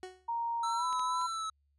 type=tone with exponential decay; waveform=30% pulse; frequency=370 Hz; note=F#4; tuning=in tune; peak=-36 dBFS; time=0.03-0.3 s; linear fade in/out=1 ms; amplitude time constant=57 ms
type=tone with pitch glide; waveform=sine; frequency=932.3 to 999.2 Hz; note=A#5 to B5; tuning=0 to +20 cents; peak=-31 dBFS; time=0.28-1.27 s; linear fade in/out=10 ms; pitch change=+120 cents; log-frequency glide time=0.76-0.85 s
type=tone with vibrato; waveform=square; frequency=1318.5 Hz; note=E6; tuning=in tune; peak=-35 dBFS; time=0.63-1.5 s; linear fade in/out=5 ms; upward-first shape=triangle; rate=2 Hz; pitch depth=38 cents each way
type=clicks; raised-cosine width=0.2 ms; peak=-31 / -30 / -37 dBFS; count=3; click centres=0.928 / 0.995 / 1.215 s
effects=added 71 Hz sine -70 dBFS peak until 1.78 s + resampled to 22050 Hz